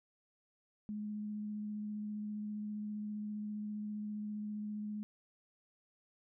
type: tone with vibrato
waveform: sine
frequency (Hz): 210.2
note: G#3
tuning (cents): +21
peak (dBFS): -38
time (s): 0.89-5.03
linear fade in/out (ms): 0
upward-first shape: square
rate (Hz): 15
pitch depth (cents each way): 8
effects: none